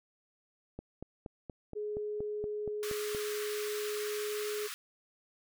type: click train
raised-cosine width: 2 ms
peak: -28 dBFS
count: 11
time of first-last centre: 0.79-3.148 s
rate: 4.24 Hz
type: tone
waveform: sine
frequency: 420 Hz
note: G#4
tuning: 19 cents sharp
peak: -34 dBFS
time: 1.75-4.68 s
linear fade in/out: 20 ms
type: high-pass noise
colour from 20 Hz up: pink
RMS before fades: -42 dBFS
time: 2.83-4.74 s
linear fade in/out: 0 ms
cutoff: 1100 Hz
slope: 96 dB/octave
effects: none